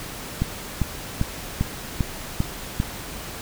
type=click train; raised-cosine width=5 ms; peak=-8 dBFS; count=7; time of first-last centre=0.42-2.801 s; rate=2.52 Hz; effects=pink hiss -35 dBFS RMS until 3.41 s